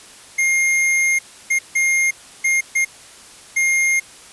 square tone bursts at uneven times, 2127 Hz, C7, 28 cents sharp, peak -15 dBFS, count 6, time 0.38-1.19 / 1.5-1.59 / 1.75-2.11 / 2.44-2.61 / 2.75-2.85 / 3.56-4 s, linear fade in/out 10 ms, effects white hiss -42 dBFS RMS until 4.32 s + resampled to 24000 Hz

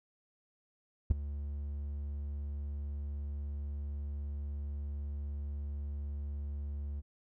triangle tone with ADSR envelope, 71.9 Hz, D2, 36 cents flat, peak -17 dBFS, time 1.1-7.02 s, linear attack 10 ms, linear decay 15 ms, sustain -17 dB, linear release 32 ms, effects none

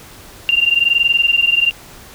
sine tone pair together, 2773 / 2794 Hz, F7 / F7, -13 / 0 cents, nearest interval unison, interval 13 cents, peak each -14 dBFS, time 0.49-1.71 s, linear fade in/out 0 ms, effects pink hiss -39 dBFS RMS until 2.14 s

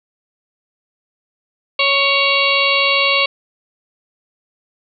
harmonic tone with a mistuned harmonic, 554.4 Hz, C#5, in tune, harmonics 1 / 2 / 4 / 5 / 6 / 7 / 8, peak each -21 / -20 / -18 / -17 / -23 / -22 / -23 dBFS, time 1.79-3.26 s, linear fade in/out 5 ms, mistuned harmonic 4, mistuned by +19 cents, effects none

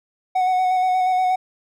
triangle tone with vibrato, 740 Hz, F#5, in tune, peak -14 dBFS, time 0.35-1.36 s, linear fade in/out 10 ms, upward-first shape square, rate 8.4 Hz, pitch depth 16 cents each way, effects none

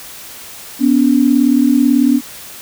sine tone pair together, 246.9 / 285.1 Hz, B3 / C#4, 0 / +49 cents, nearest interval major second, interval 249 cents, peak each -11 dBFS, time 0.79-2.21 s, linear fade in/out 50 ms, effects white hiss -33 dBFS RMS until 2.61 s

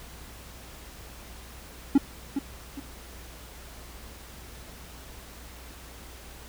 triangle tone with echo, 277.2 Hz, C#4, in tune, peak -12 dBFS, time 1.95-1.98 s, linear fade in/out 5 ms, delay 410 ms, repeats 2, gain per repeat -10 dB, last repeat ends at 2.8 s, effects added 60 Hz sine -47 dBFS peak until 6.48 s + pink hiss -47 dBFS RMS until 6.48 s

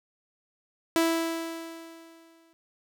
sawtooth tone with exponential decay, 329.6 Hz, E4, in tune, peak -16 dBFS, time 0.96-2.53 s, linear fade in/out 0 ms, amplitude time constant 340 ms, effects none

